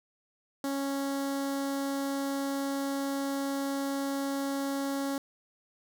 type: tone with notch filter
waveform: sawtooth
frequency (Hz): 276.2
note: C#4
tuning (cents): -6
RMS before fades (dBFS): -32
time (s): 0.64-5.18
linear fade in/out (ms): 2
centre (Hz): 2500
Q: 1.4
effects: none